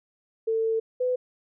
sine tone pair in turn, 447.7 / 502.5 Hz, A4 / B4, +30 / +30 cents, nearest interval major second, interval 200 cents, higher second, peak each -22 / -22 dBFS, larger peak neither, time 0.47-0.8 / 1-1.16 s, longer first, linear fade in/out 10 ms, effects none

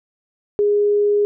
sine tone, 412.3 Hz, G#4, 13 cents flat, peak -13 dBFS, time 0.59-1.25 s, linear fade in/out 0 ms, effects none

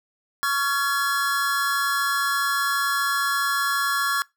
square tone cluster, 1116 / 1381 / 1693 Hz, C#6 / F6 / G#6, +11 / -20 / +33 cents, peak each -26 dBFS, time 0.43-4.22 s, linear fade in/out 0 ms, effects noise-tail reverb RT60 0.2 s tail -23 dB re dry

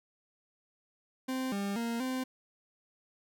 40% pulse tone with pitch steps, 260 / 199.7 / 232.6 / 258.3 Hz, C4 / G3 / A#3 / C4, -11 / +32 / -4 / -22 cents, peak -31 dBFS, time 1.28-2.24 s, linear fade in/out 10 ms, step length 240 ms, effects none

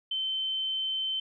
sine tone, 3084 Hz, G7, 29 cents flat, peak -28 dBFS, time 0.11-1.2 s, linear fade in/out 5 ms, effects none

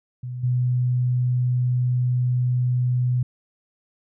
sine tone with level steps, 124.6 Hz, B2, 16 cents sharp, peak -28 / -18 dBFS, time 0.23-3.23 s, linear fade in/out 5 ms, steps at 0.43 s, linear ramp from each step 10 ms, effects none

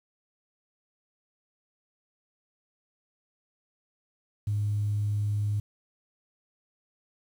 sine tone, 103.83 Hz, G#2, in tune, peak -24 dBFS, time 4.47-5.6 s, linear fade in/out 5 ms, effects tanh soft clip ceiling -20 dBFS + 9-bit

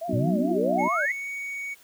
sine tone with vibrato, 637 Hz, D#5, 41 cents sharp, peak -29 dBFS, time 0.01-1.06 s, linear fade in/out 10 ms, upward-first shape triangle, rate 4.6 Hz, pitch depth 200 cents each way
harmonic tone, 61.74 Hz, B1, in tune, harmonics 3 / 4 / 5 / 6, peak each -31 / -29 / -31 / -33 dBFS, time 0.08-0.89 s, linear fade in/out 20 ms
sine exponential sweep, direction up, 106.1 to 2097 Hz, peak -23 dBFS, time 0.13-1.12 s, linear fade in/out 5 ms
triangle tone with pitch glide, 2185 to 2237 Hz, C#7 to C#7, -26 to +15 cents, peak -29 dBFS, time 0.78-1.75 s, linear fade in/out 20 ms, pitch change +41 cents, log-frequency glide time 0.96-1.28 s
effects white hiss -55 dBFS RMS until 1.83 s

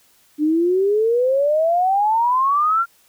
sine exponential sweep, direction up, 293.7 to 1400 Hz, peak -14 dBFS, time 0.38-2.86 s, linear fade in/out 50 ms, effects white hiss -56 dBFS RMS until 3.08 s

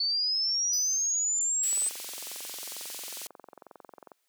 sine linear sweep, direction up, 4437 to 8160 Hz, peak -25 dBFS, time 0-1.89 s, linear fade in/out 5 ms
square tone with exponential decay, 4992 Hz, D#8, 5 cents sharp, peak -30 dBFS, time 0.73-1.42 s, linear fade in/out 2 ms, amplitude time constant 150 ms
white band-pass noise, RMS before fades -40 dBFS, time 1.63-3.27 s, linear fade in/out 2 ms, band 2500 to 13000 Hz, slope 12 dB/octave
click train, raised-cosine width 1 ms, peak -30 dBFS, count 54, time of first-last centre 1.73-4.117 s, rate 22.2 Hz
effects white hiss -75 dBFS RMS until 4.28 s + high-pass 400 Hz 12 dB/octave

